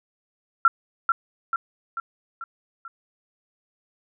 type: tone with echo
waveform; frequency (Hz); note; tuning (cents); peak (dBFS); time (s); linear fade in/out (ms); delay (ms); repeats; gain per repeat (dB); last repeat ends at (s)
sine; 1362; F6; -44; -11; 0.65-0.68; 2; 440; 5; -5; 2.88
effects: none